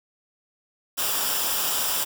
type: noise with comb filter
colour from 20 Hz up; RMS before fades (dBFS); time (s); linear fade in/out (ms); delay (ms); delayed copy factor
white; -25; 0.97-2.05; 20; 0.47; -0.6
effects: none